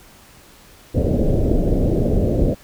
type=low-pass noise; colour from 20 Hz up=pink; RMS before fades=-17 dBFS; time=0.94-2.55 s; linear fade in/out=20 ms; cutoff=600 Hz; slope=48 dB/octave; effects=pink hiss -47 dBFS RMS until 2.63 s